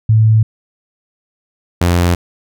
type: tone pair in turn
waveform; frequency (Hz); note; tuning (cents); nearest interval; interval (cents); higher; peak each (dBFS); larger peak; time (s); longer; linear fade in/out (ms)
sine / sawtooth; 110 / 87.31; A2 / F2; 0 / 0; major third; 400; first; -6; neither; 0.09-0.43 / 1.81-2.15; neither; 5
effects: none